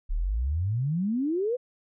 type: exponential sweep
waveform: sine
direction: up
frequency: 34 to 516 Hz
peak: -24 dBFS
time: 0.09-1.57 s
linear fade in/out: 20 ms
effects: none